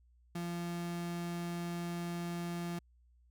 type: tone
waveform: 35% pulse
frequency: 172.3 Hz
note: F3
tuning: 23 cents flat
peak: -35 dBFS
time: 0.35-2.79 s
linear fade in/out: 5 ms
effects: added 60 Hz sine -63 dBFS peak until 3.3 s